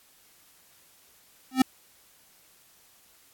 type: tone with exponential growth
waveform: square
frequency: 260 Hz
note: C4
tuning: 11 cents flat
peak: -14 dBFS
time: 1.51-1.62 s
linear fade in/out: 5 ms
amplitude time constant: 23 ms
effects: white hiss -59 dBFS RMS until 3.33 s + AAC 64 kbps